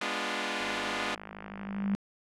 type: chord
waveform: 5% pulse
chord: G# diminished seventh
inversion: none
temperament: equal with one note detuned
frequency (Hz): 205.9 / 246.9 / 293.7 / 349.2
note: G#3 / B3 / D4 / F4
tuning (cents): -15 / 0 / 0 / 0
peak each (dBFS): -25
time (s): 0.01-1.15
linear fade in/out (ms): 5
type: click train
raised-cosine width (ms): 0.5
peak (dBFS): -26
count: 71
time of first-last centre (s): 0.61-1.936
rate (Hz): 52.8
type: tone with exponential growth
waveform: sine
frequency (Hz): 199.1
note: G3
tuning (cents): +27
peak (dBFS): -24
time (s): 1.07-1.95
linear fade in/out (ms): 0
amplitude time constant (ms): 190
effects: low-pass 6000 Hz 12 dB/octave